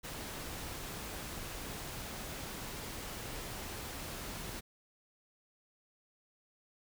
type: noise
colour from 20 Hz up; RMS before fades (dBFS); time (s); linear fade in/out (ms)
pink; -43; 0.03-4.61; 20
effects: none